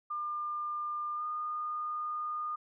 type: tone with pitch glide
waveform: sine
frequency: 1200 to 1221 Hz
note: D6 to D#6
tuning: +37 to -33 cents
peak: -33 dBFS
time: 0.1-2.56 s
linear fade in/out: 10 ms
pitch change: +30 cents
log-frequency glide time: 1.15-1.24 s
effects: none